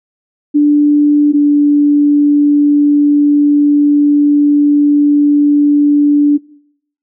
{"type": "tone pair in turn", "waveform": "sine", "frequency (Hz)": [293.7, 291.3], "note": ["D4", "D4"], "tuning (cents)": [0, -14], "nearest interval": "unison", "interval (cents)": 14, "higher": "first", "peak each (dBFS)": -5, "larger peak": "neither", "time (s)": [[0.54, 1.33], [1.33, 6.38]], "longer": "second", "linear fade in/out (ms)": 20, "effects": ["noise-tail reverb RT60 0.7 s tail -22 dB re dry"]}